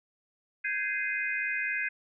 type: chord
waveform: sine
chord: Ab major seventh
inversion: third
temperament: just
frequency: 1557.4 / 1661.2 / 2077 / 2492 Hz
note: G6 / Ab6 / C7 / Eb7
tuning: -12 / 0 / -13 / +2 cents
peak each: -36 / -34 / -33 / -34 dBFS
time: 0.64-1.89 s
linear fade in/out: 10 ms
effects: none